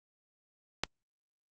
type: click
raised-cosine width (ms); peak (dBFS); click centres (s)
0.2; -11; 0.836
effects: Opus 48 kbps